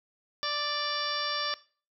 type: harmonic tone with a mistuned harmonic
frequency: 587.3 Hz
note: D5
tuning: in tune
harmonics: 1 / 2 / 3 / 4 / 5 / 6 / 7 / 8 / 9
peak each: -39 / -34 / -37 / -44 / -41 / -36 / -45 / -36 / -38 dBFS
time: 0.43-1.54 s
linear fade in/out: 0 ms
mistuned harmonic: 9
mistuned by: +62 cents
effects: noise-tail reverb RT60 0.4 s tail -19 dB re dry